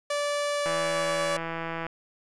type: tone with pitch glide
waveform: sawtooth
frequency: 581 to 573 Hz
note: D5 to D5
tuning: -19 to -43 cents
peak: -22 dBFS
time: 0.1-1.37 s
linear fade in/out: 5 ms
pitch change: -24 cents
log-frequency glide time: 0.53-1.05 s
type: click train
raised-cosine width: 0.5 ms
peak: -18 dBFS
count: 200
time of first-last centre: 0.66-1.866 s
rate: 165 Hz
effects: resampled to 24000 Hz